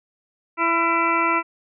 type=harmonic tone with a mistuned harmonic; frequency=333.6 Hz; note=E4; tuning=21 cents sharp; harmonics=1 / 2 / 3 / 4 / 6 / 7 / 8; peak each=-26 / -30 / -22 / -22 / -27 / -26 / -31 dBFS; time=0.57-1.43 s; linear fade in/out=50 ms; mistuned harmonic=4; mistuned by=+25 cents; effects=none